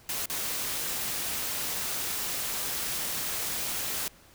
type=noise with dropouts; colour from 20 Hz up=white; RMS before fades=-32 dBFS; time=0.09-4.08 s; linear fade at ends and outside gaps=1 ms; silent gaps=0.258-0.299 s; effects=pink hiss -56 dBFS RMS until 4.34 s